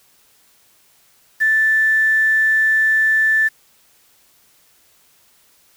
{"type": "tone with quantisation", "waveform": "sine", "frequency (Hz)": 1760, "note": "A6", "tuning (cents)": 0, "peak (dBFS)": -12, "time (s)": [1.4, 3.49], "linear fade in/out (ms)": 20, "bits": 6, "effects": ["white hiss -55 dBFS RMS until 5.76 s"]}